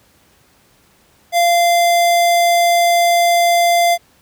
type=tone; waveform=square; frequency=691 Hz; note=F5; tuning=19 cents flat; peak=-11 dBFS; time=1.32-3.98 s; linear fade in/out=50 ms; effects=pink hiss -53 dBFS RMS until 4.21 s + high-pass 60 Hz 12 dB/octave